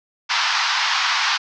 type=band-pass noise; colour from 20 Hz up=pink; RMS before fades=-20 dBFS; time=0.29-1.38 s; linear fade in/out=20 ms; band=870 to 5700 Hz; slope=48 dB/octave; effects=none